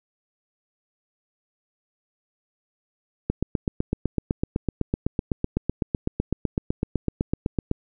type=click train; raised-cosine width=3 ms; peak=-9 dBFS; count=36; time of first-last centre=3.3-7.714 s; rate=7.93 Hz; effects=none